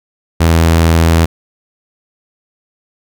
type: tone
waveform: sawtooth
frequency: 82.41 Hz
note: E2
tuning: in tune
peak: -3 dBFS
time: 0.4-1.26 s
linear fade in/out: 10 ms
effects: none